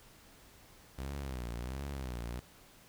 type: tone with vibrato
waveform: sawtooth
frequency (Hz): 64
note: C2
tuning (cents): -38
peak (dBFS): -34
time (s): 0.98-2.4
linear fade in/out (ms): 10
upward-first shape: sine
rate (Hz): 1.4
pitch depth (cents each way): 170
effects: pink hiss -59 dBFS RMS until 2.88 s